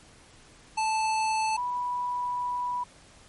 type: tone pair in turn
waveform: square / sine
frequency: 877 / 982.5 Hz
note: A5 / B5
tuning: -6 / -9 cents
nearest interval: major second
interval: 197 cents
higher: second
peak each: -25 / -27 dBFS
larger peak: first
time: 0.77-1.57 / 1.57-2.84 s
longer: second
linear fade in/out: 10 ms
effects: pink hiss -54 dBFS RMS until 3.28 s + MP3 48 kbps